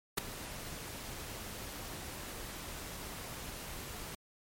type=noise with ADSR envelope; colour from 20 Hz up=pink; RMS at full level=-27 dBFS; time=0.17-4.15 s; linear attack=13 ms; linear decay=5 ms; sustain=-17 dB; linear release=4 ms; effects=MP3 64 kbps